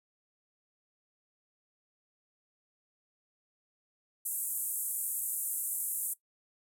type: band-pass noise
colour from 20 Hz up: white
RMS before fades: -35 dBFS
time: 4.25-6.14 s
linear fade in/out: 10 ms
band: 8000 to 14000 Hz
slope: 48 dB/octave
effects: noise-tail reverb RT60 0.1 s tail -18 dB re dry